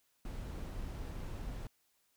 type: noise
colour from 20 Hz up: brown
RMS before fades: -42 dBFS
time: 0.25-1.67 s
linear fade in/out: 2 ms
effects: white hiss -75 dBFS RMS until 2.16 s